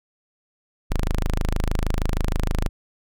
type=tone; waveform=sawtooth; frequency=26.39 Hz; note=G#0; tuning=29 cents sharp; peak=-16 dBFS; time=0.9-2.69 s; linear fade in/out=10 ms; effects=none